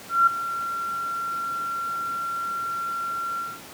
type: tone with ADSR envelope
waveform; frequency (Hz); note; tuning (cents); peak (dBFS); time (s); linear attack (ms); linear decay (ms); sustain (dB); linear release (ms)
sine; 1369; F6; -35; -12; 0.09-3.61; 180; 6; -14; 220
effects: pink hiss -42 dBFS RMS until 3.73 s + high-pass 150 Hz 12 dB/octave